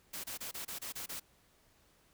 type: noise bursts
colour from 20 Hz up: white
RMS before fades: -42 dBFS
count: 8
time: 0.13-1.199 s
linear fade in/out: 10 ms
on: 110 ms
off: 27 ms
effects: pink hiss -68 dBFS RMS until 2.13 s